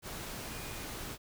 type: tone in noise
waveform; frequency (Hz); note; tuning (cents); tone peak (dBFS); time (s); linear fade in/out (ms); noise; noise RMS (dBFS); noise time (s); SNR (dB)
sine; 2450; D#7; -27; -53; 0.47-0.88; 50; pink; -42; 0.02-1.18; -14
effects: none